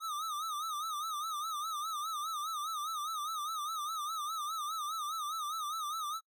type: tone with vibrato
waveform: square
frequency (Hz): 1244.5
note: D#6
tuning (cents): 0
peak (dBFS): -36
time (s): 0-6.21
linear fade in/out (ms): 50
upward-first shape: sine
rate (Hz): 4.9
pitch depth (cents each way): 110
effects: noise-tail reverb RT60 0.1 s tail -25 dB re dry